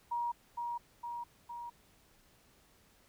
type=tone with echo; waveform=sine; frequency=950 Hz; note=A#5; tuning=33 cents sharp; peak=-32 dBFS; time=0.11-0.32 s; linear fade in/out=10 ms; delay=460 ms; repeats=3; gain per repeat=-3 dB; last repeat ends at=1.7 s; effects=pink hiss -66 dBFS RMS until 3.08 s